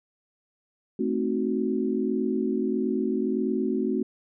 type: chord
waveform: sine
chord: A diminished seventh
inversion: none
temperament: equal with one note detuned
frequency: 220 / 261.6 / 309.5 / 370 Hz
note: A3 / C4 / Eb4 / Gb4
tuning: 0 / 0 / -9 / 0 cents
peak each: -28 / -28 / -33 / -28 dBFS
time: 0.99-4.03 s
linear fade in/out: 5 ms
effects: none